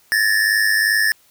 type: tone pair together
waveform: square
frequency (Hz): 1727 / 1829.7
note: A6 / A#6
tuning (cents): -33 / -33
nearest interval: minor second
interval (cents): 100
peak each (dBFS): -17 / -19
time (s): 0.12-1.12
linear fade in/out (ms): 0
effects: white hiss -55 dBFS RMS until 1.3 s